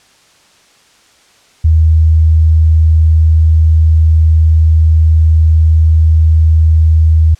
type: tone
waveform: sine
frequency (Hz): 79.6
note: D#2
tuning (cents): +40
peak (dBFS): -4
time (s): 1.64-7.35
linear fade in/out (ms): 10
effects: white hiss -47 dBFS RMS until 7.39 s + low-pass 7000 Hz 12 dB/octave